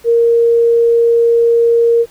sine tone, 466.2 Hz, A#4, in tune, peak -7 dBFS, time 0.04-2.06 s, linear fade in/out 50 ms, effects pink hiss -45 dBFS RMS until 2.1 s

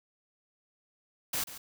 white noise with echo, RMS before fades -32 dBFS, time 1.33-1.44 s, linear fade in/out 5 ms, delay 140 ms, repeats 1, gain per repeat -13 dB, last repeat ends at 1.58 s, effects none

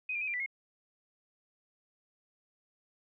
sine tone with pitch steps, 2507 / 2390 / 2530 / 2376 / 1977 / 2155 Hz, D#7 / D7 / D#7 / D7 / B6 / C#7, +12 / +30 / +28 / +20 / +1 / -49 cents, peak -32 dBFS, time 0.09-0.462 s, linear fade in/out 5 ms, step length 62 ms, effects none

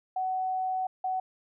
sine tone pair in turn, 749 / 749 Hz, F#5 / F#5, +21 / +21 cents, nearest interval unison, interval 0 cents, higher neither, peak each -27 dBFS, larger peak neither, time 0.16-0.87 / 1.04-1.2 s, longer first, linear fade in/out 5 ms, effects none

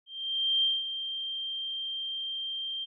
sine tone with ADSR envelope, 3167 Hz, G7, 17 cents sharp, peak -22 dBFS, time 0.06-2.86 s, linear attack 570 ms, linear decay 200 ms, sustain -10 dB, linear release 28 ms, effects none

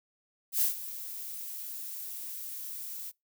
violet noise with ADSR envelope, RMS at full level -25 dBFS, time 0.52-3.12 s, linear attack 94 ms, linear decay 130 ms, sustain -15 dB, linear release 32 ms, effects noise-tail reverb RT60 0.2 s tail -25 dB re dry

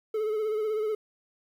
triangle tone with vibrato, 430.7 Hz, A4, 37 cents flat, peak -24 dBFS, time 0.14-0.95 s, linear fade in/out 5 ms, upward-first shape sine, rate 16 Hz, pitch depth 43 cents each way, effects 10-bit

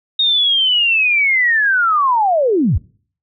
sine linear sweep, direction down, 3729 to 55 Hz, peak -11 dBFS, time 0.19-2.78 s, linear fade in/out 5 ms, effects noise-tail reverb RT60 0.5 s tail -24 dB re dry

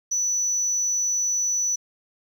sine tone, 5950 Hz, F#8, 9 cents sharp, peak -20 dBFS, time 0.11-1.76 s, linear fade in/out 10 ms, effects tanh soft clip ceiling -16 dBFS + 9-bit

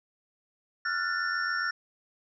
sine tone cluster, 1374 / 1461 / 1773 / 5500 Hz, F6 / F#6 / A6 / F8, -29 / -22 / +13 / -27 cents, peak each -32 / -32 / -32 / -38 dBFS, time 0.85-1.71 s, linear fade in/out 5 ms, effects none

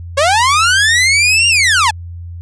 sawtooth linear two-way sweep, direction up then down, 530 to 2829 to 809 Hz, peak -5 dBFS, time 0.17-1.91 s, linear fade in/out 10 ms, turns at 1.48 s, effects added 86 Hz sine -25 dBFS peak until 2.41 s + resampled to 22050 Hz

